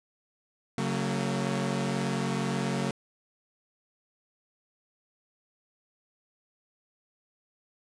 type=chord; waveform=sawtooth; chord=F# major; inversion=second; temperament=equal with one note detuned; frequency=138.59 / 185 / 227.1 Hz; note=C#3 / F#3 / A#3; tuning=0 / 0 / -45 cents; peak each=-28 dBFS; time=0.78-2.91 s; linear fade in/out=2 ms; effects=resampled to 22050 Hz